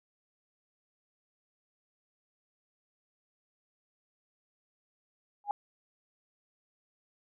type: tone with exponential growth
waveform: sine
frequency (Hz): 821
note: G#5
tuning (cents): -20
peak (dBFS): -23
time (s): 5.44-5.51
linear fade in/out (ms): 1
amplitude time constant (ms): 15
effects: none